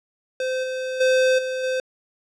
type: tone with level steps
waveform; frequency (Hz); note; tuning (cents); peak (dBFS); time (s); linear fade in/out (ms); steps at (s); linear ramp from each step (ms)
square; 516; C5; -24; -23 / -26 / -16 / -25 / -22; 0.4-1.8; 2; 0.63 / 1 / 1.38 / 1.63; 10
effects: low-pass 6000 Hz 12 dB/octave